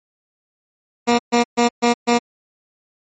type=tone bursts; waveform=15% pulse; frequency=238.2 Hz; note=A#3; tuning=38 cents sharp; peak=-6 dBFS; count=5; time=1.07-2.19 s; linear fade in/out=20 ms; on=120 ms; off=130 ms; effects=MP3 32 kbps